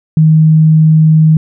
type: tone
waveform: sine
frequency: 157.3 Hz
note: D#3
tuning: 19 cents sharp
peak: -3 dBFS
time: 0.17-1.37 s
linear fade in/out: 2 ms
effects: none

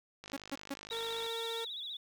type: click train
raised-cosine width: 0.2 ms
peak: -29 dBFS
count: 53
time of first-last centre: 0.24-1.264 s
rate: 50.8 Hz
type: tone bursts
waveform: sawtooth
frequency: 277.2 Hz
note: C#4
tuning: in tune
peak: -32 dBFS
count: 3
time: 0.33-0.741 s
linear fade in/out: 5 ms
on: 37 ms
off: 150 ms
type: tone with vibrato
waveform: sine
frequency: 3623 Hz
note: A7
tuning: 50 cents sharp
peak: -39 dBFS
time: 0.9-1.97 s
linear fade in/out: 5 ms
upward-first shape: sine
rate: 15 Hz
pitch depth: 130 cents each way
type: tone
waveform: sawtooth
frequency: 457.7 Hz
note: A#4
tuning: 32 cents flat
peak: -34 dBFS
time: 0.91-1.65 s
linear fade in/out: 10 ms
effects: 11-bit

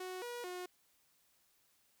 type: tone with pitch steps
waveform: sawtooth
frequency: 369 / 482.3 / 361.2 Hz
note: F#4 / B4 / F#4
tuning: -5 / -41 / -42 cents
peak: -38 dBFS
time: 0-0.66 s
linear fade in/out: 5 ms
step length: 220 ms
effects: white hiss -73 dBFS RMS until 2 s

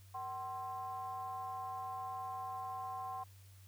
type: ring-modulated tone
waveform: triangle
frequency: 146.3 Hz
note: D3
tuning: 6 cents flat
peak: -35 dBFS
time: 0.14-3.24 s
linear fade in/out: 10 ms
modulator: 907 Hz
effects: added 96 Hz sine -56 dBFS peak until 3.67 s + white hiss -66 dBFS RMS until 3.67 s

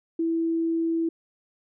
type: tone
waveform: sine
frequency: 329.6 Hz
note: E4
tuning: in tune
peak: -22 dBFS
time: 0.19-1.09 s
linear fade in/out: 5 ms
effects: none

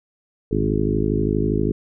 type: harmonic tone with a mistuned harmonic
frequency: 52.5 Hz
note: G#1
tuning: 19 cents sharp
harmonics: 1 / 2 / 3 / 4 / 5 / 6 / 7 / 8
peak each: -26 / -26 / -26 / -26 / -26 / -26 / -26 / -26 dBFS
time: 0.51-1.72 s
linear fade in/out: 5 ms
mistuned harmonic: 2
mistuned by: +59 cents
effects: none

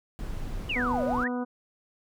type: noise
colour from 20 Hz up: brown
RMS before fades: -35 dBFS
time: 0.19-1.24 s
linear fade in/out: 0 ms
type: exponential two-way sweep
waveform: sine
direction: down then up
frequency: 3039 to 500 to 2005 Hz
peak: -27 dBFS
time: 0.69-1.28 s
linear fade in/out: 10 ms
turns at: 1.05 s
type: harmonic tone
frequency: 246.9 Hz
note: B3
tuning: in tune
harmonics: 1 / 2 / 3 / 4 / 5 / 6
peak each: -29 / -35 / -39 / -41 / -43 / -45 dBFS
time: 0.75-1.45 s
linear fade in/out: 20 ms
effects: none

